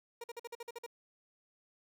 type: tone bursts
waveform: 30% pulse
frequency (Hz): 471.3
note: A#4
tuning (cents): +19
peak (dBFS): -39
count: 9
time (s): 0.21-0.864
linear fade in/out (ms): 5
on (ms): 30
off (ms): 48
effects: none